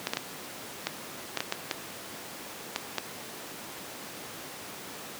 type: clicks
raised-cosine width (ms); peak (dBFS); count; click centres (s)
0.2; -10; 10; 0.071 / 0.135 / 0.171 / 0.87 / 1.373 / 1.405 / 1.524 / 1.712 / 2.761 / 2.983
effects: pink hiss -41 dBFS RMS until 5.19 s + high-pass 200 Hz 12 dB/octave